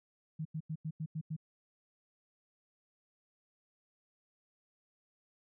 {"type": "tone bursts", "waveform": "sine", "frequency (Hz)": 157.2, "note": "D#3", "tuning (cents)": 18, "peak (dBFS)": -35, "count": 7, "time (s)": [0.39, 1.365], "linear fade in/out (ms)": 10, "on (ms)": 63, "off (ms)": 89, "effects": []}